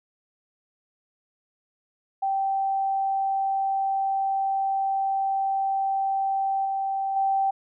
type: tone with level steps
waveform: sine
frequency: 779 Hz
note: G5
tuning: 11 cents flat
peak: -22 / -24 / -20 dBFS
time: 2.22-7.51 s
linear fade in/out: 10 ms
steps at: 6.65 / 7.16 s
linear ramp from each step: 5 ms
effects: none